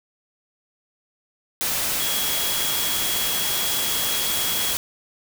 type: tone in noise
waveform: sine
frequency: 3322 Hz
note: G#7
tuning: in tune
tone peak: -28 dBFS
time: 2-4.73 s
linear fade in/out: 0 ms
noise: white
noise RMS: -24 dBFS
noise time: 1.61-4.77 s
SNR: -7 dB
effects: none